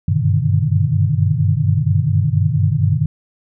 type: tone cluster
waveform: sine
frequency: 95.8 / 100.1 / 121.9 / 145.4 / 155.9 Hz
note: G2 / G2 / B2 / D3 / D#3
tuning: -39 / +37 / -22 / -17 / +4 cents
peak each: -19 dBFS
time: 0.08-3.06 s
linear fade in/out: 5 ms
effects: none